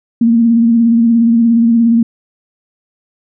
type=tone with vibrato; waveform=sine; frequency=231.5 Hz; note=A#3; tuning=12 cents flat; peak=-6 dBFS; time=0.21-2.03 s; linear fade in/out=5 ms; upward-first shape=sine; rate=17 Hz; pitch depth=38 cents each way; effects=none